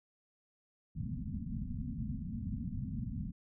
white low-pass noise, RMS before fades -39 dBFS, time 0.95-3.32 s, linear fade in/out 10 ms, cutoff 250 Hz, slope 96 dB/octave, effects none

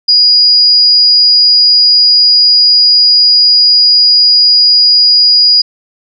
sine tone, 4892 Hz, D#8, 30 cents flat, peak -3 dBFS, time 0.08-5.62 s, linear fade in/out 10 ms, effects none

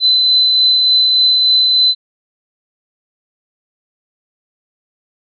sine tone with tremolo, 4031 Hz, B7, 35 cents sharp, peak -7 dBFS, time 0-1.95 s, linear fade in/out 50 ms, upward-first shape triangle, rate 3.4 Hz, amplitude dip 25%, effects none

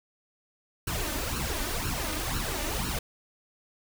pink noise with flanger, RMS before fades -31 dBFS, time 0.87-2.99 s, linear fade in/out 5 ms, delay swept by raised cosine 0.71 to 3.41 ms, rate 2 Hz, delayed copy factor +0.75, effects none

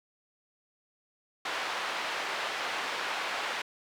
pink band-pass noise, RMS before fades -34 dBFS, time 1.45-3.62 s, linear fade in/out 5 ms, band 780 to 3300 Hz, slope 12 dB/octave, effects none

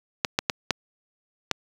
clicks, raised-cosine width 0.2 ms, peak -3 dBFS, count 5, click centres 0.248 / 0.389 / 0.498 / 0.707 / 1.513 s, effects high-pass 80 Hz 12 dB/octave + 7-bit

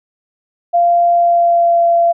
sine tone with pitch glide, 692 to 682.9 Hz, F5 to F5, -16 to -39 cents, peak -8 dBFS, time 0.73-2.13 s, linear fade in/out 20 ms, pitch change -23 cents, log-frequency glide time 1.12-1.84 s, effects none

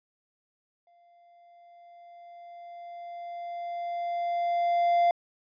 triangle tone with exponential growth, 693 Hz, F5, 14 cents flat, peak -17 dBFS, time 0.87-5.11 s, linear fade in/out 2 ms, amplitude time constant 920 ms, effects resampled to 11025 Hz

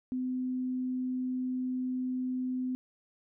sine tone, 254.7 Hz, C4, 46 cents flat, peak -30 dBFS, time 0.12-2.75 s, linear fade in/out 0 ms, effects none

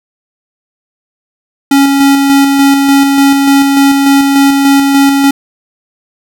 square tone with tremolo, 277.2 Hz, C#4, in tune, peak -4 dBFS, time 1.71-5.31 s, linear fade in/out 5 ms, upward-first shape square, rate 3.4 Hz, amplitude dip 30%, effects none

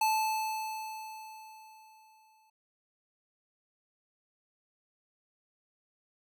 square tone with exponential decay, 873 Hz, A5, 14 cents flat, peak -25 dBFS, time 0.01-2.5 s, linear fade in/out 5 ms, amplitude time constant 540 ms, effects none

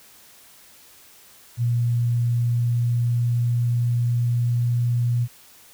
sine tone with pitch glide, 119.2 to 120.24 Hz, A#2 to B2, +39 to -46 cents, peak -18 dBFS, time 1.57-5.28 s, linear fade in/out 50 ms, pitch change +15 cents, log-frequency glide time 2.2-4.92 s, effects white hiss -50 dBFS RMS until 5.73 s

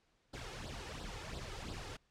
pink noise with flanger, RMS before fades -45 dBFS, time 0.33-1.97 s, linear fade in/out 10 ms, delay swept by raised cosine 0.22 to 2.42 ms, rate 2.9 Hz, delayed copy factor +0.75, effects pink hiss -75 dBFS RMS until 2.1 s + low-pass 6000 Hz 12 dB/octave

